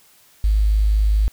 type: tone with quantisation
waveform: sine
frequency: 52.3 Hz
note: G#1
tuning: 13 cents sharp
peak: -13 dBFS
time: 0.44-1.28 s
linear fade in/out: 0 ms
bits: 7
effects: white hiss -53 dBFS RMS until 1.32 s